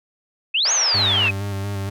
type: exponential two-way sweep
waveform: sine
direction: up then down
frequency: 2489 to 6645 to 2489 Hz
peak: -16 dBFS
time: 0.54-1.31 s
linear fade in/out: 10 ms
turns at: 0.72 s
type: band-pass noise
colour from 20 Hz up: pink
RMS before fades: -28 dBFS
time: 0.65-1.29 s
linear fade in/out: 5 ms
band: 630 to 3600 Hz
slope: 24 dB/octave
type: tone with vibrato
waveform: 40% pulse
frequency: 99.4 Hz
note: G2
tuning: 25 cents sharp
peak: -23 dBFS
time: 0.94-1.9 s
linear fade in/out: 10 ms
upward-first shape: square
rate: 4.3 Hz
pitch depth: 24 cents each way
effects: none